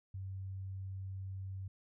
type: tone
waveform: sine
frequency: 95.7 Hz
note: G2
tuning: 41 cents flat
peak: -40 dBFS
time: 0.14-1.68 s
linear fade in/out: 5 ms
effects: none